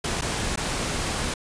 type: noise with dropouts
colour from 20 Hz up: pink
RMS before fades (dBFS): -27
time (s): 0.04-1.34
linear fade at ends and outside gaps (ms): 5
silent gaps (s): 0.212-0.219 / 0.56-0.573
effects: resampled to 22050 Hz